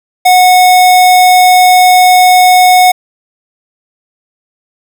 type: tone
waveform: square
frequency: 732 Hz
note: F#5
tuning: 19 cents flat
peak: -3 dBFS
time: 0.25-2.92 s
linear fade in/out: 10 ms
effects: none